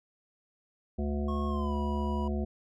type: harmonic tone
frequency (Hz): 72.3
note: D2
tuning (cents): -27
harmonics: 1 / 3 / 5 / 7 / 9 / 10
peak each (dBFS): -31 / -33 / -38 / -44 / -43 / -47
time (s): 0.98-2.45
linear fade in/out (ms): 10
type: tone with pitch glide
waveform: triangle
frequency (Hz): 1089 to 975.8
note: C#6 to B5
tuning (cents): -31 to -21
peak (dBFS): -35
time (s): 1.28-2.28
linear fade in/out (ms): 5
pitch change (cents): -190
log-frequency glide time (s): 1.48-1.75
effects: none